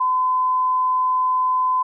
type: tone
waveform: sine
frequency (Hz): 1018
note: C6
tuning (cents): -48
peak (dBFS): -16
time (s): 0-1.83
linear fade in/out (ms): 10
effects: none